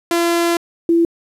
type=tone pair in turn; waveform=sawtooth / sine; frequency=340.7 / 336.2 Hz; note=F4 / E4; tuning=-43 / +34 cents; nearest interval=unison; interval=23 cents; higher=first; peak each=-10 dBFS; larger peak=neither; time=0.11-0.57 / 0.89-1.05 s; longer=first; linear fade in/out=2 ms; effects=resampled to 32000 Hz + 8-bit